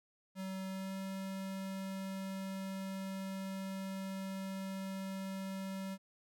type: tone with pitch glide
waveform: square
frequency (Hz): 190.2 to 192.3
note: F#3 to G3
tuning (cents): +48 to -33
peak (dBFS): -40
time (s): 0.35-5.98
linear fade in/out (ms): 50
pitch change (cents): +19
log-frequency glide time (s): 0.68-0.95
effects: none